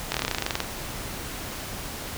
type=slowing click train; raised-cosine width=0.2 ms; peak=-7 dBFS; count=15; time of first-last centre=0.12-0.603 s; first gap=23 ms; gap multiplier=1.06; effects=pink hiss -35 dBFS RMS until 2.17 s